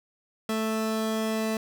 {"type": "tone pair together", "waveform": "30% pulse", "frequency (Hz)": [220, 659.7], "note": ["A3", "E5"], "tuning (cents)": [0, 1], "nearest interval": "octave + perfect fifth", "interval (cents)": 1901, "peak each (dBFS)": [-24, -31], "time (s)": [0.49, 1.57], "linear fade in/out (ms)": 2, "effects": []}